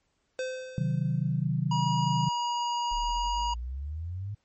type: tone with exponential decay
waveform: square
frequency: 515 Hz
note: C5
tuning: 28 cents flat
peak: -29 dBFS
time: 0.39-1.45 s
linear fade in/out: 1 ms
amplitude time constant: 230 ms
type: chord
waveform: sine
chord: C diminished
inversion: none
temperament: equal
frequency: 130.81 / 155.56 / 185 Hz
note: C3 / Eb3 / Gb3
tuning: 0 / 0 / 0 cents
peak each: -29 / -28 / -32 dBFS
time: 0.78-2.29 s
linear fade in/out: 0 ms
type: tone with pitch glide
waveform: square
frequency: 961 to 955.5 Hz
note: B5 to A#5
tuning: -48 to +43 cents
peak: -28 dBFS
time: 1.71-3.54 s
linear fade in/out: 5 ms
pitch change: -9 cents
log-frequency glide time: 1.86-2.84 s
type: exponential sweep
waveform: sine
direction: up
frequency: 35.08 to 105.8 Hz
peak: -32 dBFS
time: 2.91-4.35 s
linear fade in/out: 10 ms
effects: pink hiss -74 dBFS RMS until 4.44 s + MP3 32 kbps